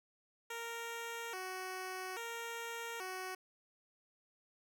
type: tone with vibrato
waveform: 10% pulse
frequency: 415.9 Hz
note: G#4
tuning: 2 cents sharp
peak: -33 dBFS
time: 0.5-3.35 s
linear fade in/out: 5 ms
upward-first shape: square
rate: 0.6 Hz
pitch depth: 190 cents each way
effects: none

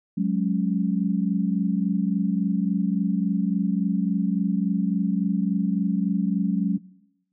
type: chord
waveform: sine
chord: F# suspended second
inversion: none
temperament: equal with one note detuned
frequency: 184.14 / 207.7 / 277.2 Hz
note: F#3 / G#3 / C#4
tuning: -8 / 0 / 0 cents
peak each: -23 / -24 / -29 dBFS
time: 0.17-6.78 s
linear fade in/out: 10 ms
effects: noise-tail reverb RT60 0.9 s tail -20 dB re dry

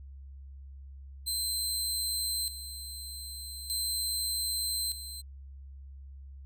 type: tone with tremolo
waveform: 20% pulse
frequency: 4106 Hz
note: C8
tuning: 33 cents flat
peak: -24 dBFS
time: 1.26-5.22 s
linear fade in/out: 20 ms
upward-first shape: square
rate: 0.41 Hz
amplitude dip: 70%
effects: added 68 Hz sine -44 dBFS peak until 6.45 s

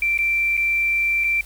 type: tone with dropouts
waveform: sine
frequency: 2349 Hz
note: D7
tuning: in tune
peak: -17 dBFS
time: 0.02-1.41 s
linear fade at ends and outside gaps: 2 ms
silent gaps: 0.176-0.188 / 0.569-0.575 / 1.239-1.242 s
effects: added 50 Hz sine -40 dBFS peak until 1.45 s + white hiss -46 dBFS RMS until 1.45 s

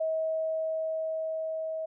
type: tone with level ramp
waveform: sine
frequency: 639 Hz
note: D#5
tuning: 46 cents sharp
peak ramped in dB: -26 to -31 dBFS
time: 0-1.86 s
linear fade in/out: 10 ms
effects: none

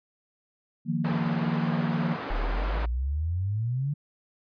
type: chord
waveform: sine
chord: Eb suspended second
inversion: none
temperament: equal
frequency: 155.56 / 174.61 / 233.1 Hz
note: Eb3 / F3 / Bb3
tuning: 0 / 0 / 0 cents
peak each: -29 dBFS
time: 0.85-2.17 s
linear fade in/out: 50 ms
type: band-pass noise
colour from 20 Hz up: white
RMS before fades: -35 dBFS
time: 1.04-2.86 s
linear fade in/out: 10 ms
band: 130 to 1200 Hz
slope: 12 dB/octave
type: exponential sweep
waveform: sine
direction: up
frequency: 34.65 to 149.4 Hz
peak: -25 dBFS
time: 2.3-3.94 s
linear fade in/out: 10 ms
effects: resampled to 11025 Hz

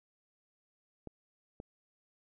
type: clicks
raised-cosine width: 2 ms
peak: -30 dBFS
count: 2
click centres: 1.073 / 1.601 s
effects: none

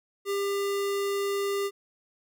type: tone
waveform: square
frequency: 399.4 Hz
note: G4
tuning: 32 cents sharp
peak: -27 dBFS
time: 0.25-1.71 s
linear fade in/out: 50 ms
effects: none

